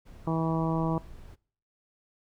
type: noise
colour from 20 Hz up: brown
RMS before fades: -46 dBFS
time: 0.05-1.36 s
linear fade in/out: 20 ms
type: harmonic tone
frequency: 162.4 Hz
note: E3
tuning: 26 cents flat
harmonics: 1 / 2 / 3 / 4 / 5 / 6 / 7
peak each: -28 / -31 / -37 / -37 / -38 / -37 / -39 dBFS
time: 0.27-0.98 s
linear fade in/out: 2 ms
effects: noise-tail reverb RT60 0.5 s tail -22 dB re dry